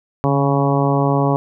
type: harmonic tone with a mistuned harmonic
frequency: 139.4 Hz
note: C#3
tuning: 10 cents sharp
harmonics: 1 / 2 / 3 / 4 / 5 / 6 / 7 / 8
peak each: -17 / -20 / -22 / -23 / -24 / -25 / -25 / -26 dBFS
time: 0.24-1.36 s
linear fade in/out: 0 ms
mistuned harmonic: 1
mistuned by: +44 cents
effects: none